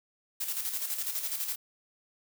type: noise with tremolo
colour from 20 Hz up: blue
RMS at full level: -32 dBFS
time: 0.4-1.56 s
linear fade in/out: 10 ms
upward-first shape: square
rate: 12 Hz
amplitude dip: 50%
effects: none